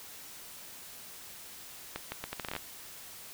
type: accelerating click train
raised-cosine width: 0.3 ms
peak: -19 dBFS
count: 11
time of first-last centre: 1.96-2.564 s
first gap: 160 ms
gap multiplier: 0.75
effects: white hiss -48 dBFS RMS until 3.33 s